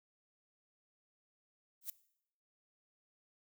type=noise with exponential growth; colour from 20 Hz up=violet; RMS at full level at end=-35 dBFS; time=1.81-1.9 s; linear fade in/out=5 ms; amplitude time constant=19 ms; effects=noise-tail reverb RT60 0.7 s tail -19 dB re dry

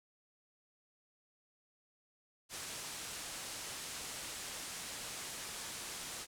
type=low-pass noise; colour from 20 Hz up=white; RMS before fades=-45 dBFS; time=2.49-6.27 s; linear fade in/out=50 ms; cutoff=9900 Hz; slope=24 dB/octave; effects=none

